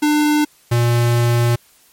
square tone pair in turn, 299.1 / 119.04 Hz, D4 / A#2, +32 / +37 cents, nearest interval octave + major third, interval 1595 cents, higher first, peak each -13 dBFS, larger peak neither, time 0.02-0.45 / 0.71-1.56 s, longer second, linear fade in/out 10 ms, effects white hiss -52 dBFS RMS until 1.92 s + MP3 64 kbps

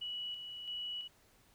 sine tone with tremolo, 2938 Hz, F#7, 13 cents flat, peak -38 dBFS, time 0.01-1.08 s, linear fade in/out 10 ms, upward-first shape square, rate 1.5 Hz, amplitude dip 45%, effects pink hiss -67 dBFS RMS until 1.54 s

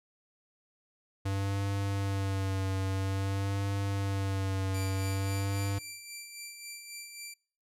square tone with vibrato, 97.5 Hz, G2, 9 cents flat, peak -30 dBFS, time 1.25-5.79 s, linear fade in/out 10 ms, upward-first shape sine, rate 0.5 Hz, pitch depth 32 cents each way
10% pulse tone with tremolo, 2349 Hz, D7, in tune, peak -31 dBFS, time 4.74-7.34 s, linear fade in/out 5 ms, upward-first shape sine, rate 3.7 Hz, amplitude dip 50%
effects noise-tail reverb RT60 0.5 s tail -26 dB re dry + low-pass 12000 Hz 12 dB/octave

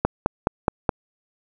click train, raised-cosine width 1 ms, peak -3 dBFS, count 5, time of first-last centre 0.05-0.892 s, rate 4.75 Hz, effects none

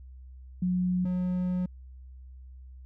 sine / triangle tone pair in turn, 181.2 / 181.2 Hz, F#3 / F#3, -36 / -36 cents, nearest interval unison, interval 0 cents, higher neither, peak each -24 dBFS, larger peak neither, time 0.62-1.05 / 1.05-1.66 s, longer second, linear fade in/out 5 ms, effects added 64 Hz sine -44 dBFS peak until 2.85 s

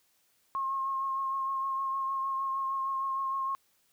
sine tone with vibrato, 1076 Hz, C6, 48 cents sharp, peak -29 dBFS, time 0.55-3.55 s, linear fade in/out 0 ms, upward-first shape triangle, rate 6.5 Hz, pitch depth 24 cents each way, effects white hiss -70 dBFS RMS until 3.92 s

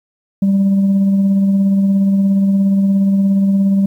sine tone with tremolo, 196 Hz, G3, in tune, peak -6 dBFS, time 0.42-3.86 s, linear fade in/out 5 ms, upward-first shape triangle, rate 17 Hz, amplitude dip 35%, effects tanh soft clip ceiling -8 dBFS + 8-bit

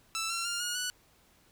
10% pulse tone with pitch steps, 1324 / 1361.2 / 1399.5 / 1438.8 / 1479.3 Hz, E6 / F6 / F6 / F#6 / F#6, +7 / -45 / +3 / -49 / -1 cents, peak -23 dBFS, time 0.15-0.9 s, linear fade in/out 0 ms, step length 150 ms, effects pink hiss -64 dBFS RMS until 1.51 s

